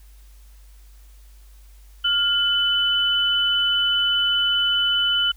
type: tone pair together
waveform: sine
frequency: 1409 / 3005 Hz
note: F6 / F#7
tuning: +15 / +26 cents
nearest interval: octave + minor second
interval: 1311 cents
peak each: -24 / -18 dBFS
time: 2.04-5.32 s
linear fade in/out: 10 ms
effects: added 50 Hz sine -44 dBFS peak until 5.36 s + white hiss -58 dBFS RMS until 5.36 s